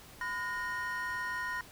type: tone cluster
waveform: triangle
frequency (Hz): 1006 / 1441 / 1853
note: B5 / F#6 / A#6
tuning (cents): +32 / -46 / -11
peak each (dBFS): -37 / -38 / -35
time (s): 0.21-1.61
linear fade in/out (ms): 2
effects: pink hiss -53 dBFS RMS until 1.71 s